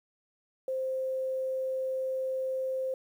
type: tone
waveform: sine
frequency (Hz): 523.3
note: C5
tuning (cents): 0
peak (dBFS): -29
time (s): 0.68-2.94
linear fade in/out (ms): 2
effects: 10-bit